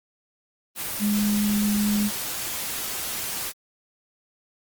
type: tone in noise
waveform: sine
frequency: 207.7 Hz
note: G#3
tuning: in tune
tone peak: -20 dBFS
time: 0.99-2.11 s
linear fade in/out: 50 ms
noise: white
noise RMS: -30 dBFS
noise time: 0.75-3.53 s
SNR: +7 dB
effects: Opus 24 kbps